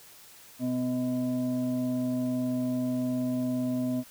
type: tone with frequency modulation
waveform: sine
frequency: 251.9 Hz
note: B3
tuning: 34 cents sharp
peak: -26 dBFS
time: 0.59-4.04 s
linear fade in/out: 50 ms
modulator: 378 Hz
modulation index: 0.6
effects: white hiss -52 dBFS RMS until 4.1 s